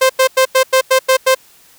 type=tone bursts; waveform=sawtooth; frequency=523 Hz; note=C5; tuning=1 cent flat; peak=-4 dBFS; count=8; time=0.01-1.349 s; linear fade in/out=10 ms; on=86 ms; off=93 ms; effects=white hiss -47 dBFS RMS until 1.78 s